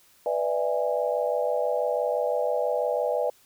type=chord; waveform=sine; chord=E dominant seventh; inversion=second; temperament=just; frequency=494.4 / 593.3 / 659.3 / 824.1 Hz; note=B4 / D5 / E5 / G#5; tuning=+2 / +18 / 0 / -14 cents; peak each=-27 / -27 / -30 / -32 dBFS; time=0.26-3.3 s; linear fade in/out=2 ms; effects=white hiss -59 dBFS RMS until 3.45 s